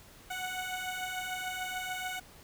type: beating tone pair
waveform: 15% pulse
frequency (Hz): 734 / 740.8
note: F#5 / F#5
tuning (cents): -14 / +2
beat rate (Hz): 6.8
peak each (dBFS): -34 / -30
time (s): 0.3-2.2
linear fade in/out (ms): 10
effects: pink hiss -55 dBFS RMS until 2.43 s